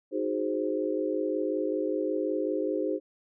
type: chord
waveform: sine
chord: Ab dominant seventh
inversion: second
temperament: equal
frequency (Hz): 311.1 / 370 / 415.3 / 523.3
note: Eb4 / Gb4 / Ab4 / C5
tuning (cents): 0 / 0 / 0 / 0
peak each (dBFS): -31 / -33 / -32 / -32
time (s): 0.11-3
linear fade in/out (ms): 50
effects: none